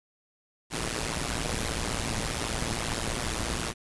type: noise with amplitude modulation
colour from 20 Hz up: pink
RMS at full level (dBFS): -27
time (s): 0.7-3.74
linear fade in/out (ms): 50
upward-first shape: sine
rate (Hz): 115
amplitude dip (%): 90
effects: resampled to 24000 Hz